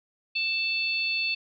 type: harmonic tone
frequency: 883 Hz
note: A5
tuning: 6 cents sharp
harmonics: 3 / 4 / 5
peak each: -26 / -36 / -31 dBFS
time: 0.35-1.35 s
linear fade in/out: 10 ms
effects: none